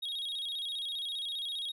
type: tone with vibrato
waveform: triangle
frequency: 3520 Hz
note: A7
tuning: in tune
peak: -33 dBFS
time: 0.02-1.72 s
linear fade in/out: 10 ms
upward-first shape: square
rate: 15 Hz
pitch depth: 110 cents each way
effects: none